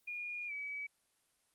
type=tone with pitch glide; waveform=sine; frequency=2432 to 2282 Hz; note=D#7 to C#7; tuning=-40 to +50 cents; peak=-39 dBFS; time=0.07-0.87 s; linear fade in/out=10 ms; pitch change=-110 cents; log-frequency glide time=0.47-0.52 s; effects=white hiss -75 dBFS RMS until 1.54 s + Opus 32 kbps